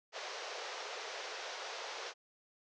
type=band-pass noise; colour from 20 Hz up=pink; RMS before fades=-44 dBFS; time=0.12-2.14 s; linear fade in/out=50 ms; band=420 to 6300 Hz; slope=48 dB/octave; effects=none